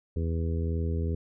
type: harmonic tone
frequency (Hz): 82.41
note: E2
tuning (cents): 0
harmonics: 1 / 2 / 3 / 4 / 5 / 6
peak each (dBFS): -27 / -35 / -38 / -42 / -38 / -43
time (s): 0.16-1.15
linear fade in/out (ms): 5
effects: none